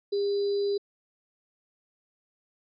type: tone with sample-and-hold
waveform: sine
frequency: 402.9 Hz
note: G4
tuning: 48 cents sharp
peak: -24 dBFS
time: 0.12-0.78 s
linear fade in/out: 10 ms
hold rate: 4410 Hz
effects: resampled to 16000 Hz